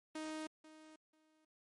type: tone with echo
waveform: sawtooth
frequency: 312 Hz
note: D#4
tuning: 5 cents sharp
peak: -38 dBFS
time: 0.15-0.47 s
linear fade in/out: 5 ms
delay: 490 ms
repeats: 2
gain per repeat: -15 dB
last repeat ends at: 1.45 s
effects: MP3 48 kbps